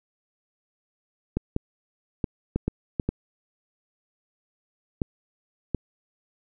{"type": "clicks", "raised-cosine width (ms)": 3, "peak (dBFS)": -11, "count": 9, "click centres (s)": [1.37, 1.564, 2.242, 2.56, 2.68, 2.998, 3.09, 5.018, 5.747], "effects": []}